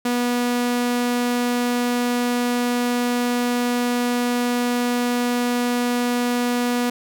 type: tone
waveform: sawtooth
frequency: 243.4 Hz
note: B3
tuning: 25 cents flat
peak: -15 dBFS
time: 0.05-6.9 s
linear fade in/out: 5 ms
effects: none